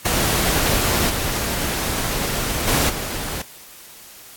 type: noise with level steps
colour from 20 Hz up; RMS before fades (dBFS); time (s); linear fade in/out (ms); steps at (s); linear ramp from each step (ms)
pink; -19 / -23 / -18 / -27; 0.05-3.42; 5; 1.09 / 2.67 / 2.89; 10
effects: white hiss -42 dBFS RMS until 4.36 s + AAC 64 kbps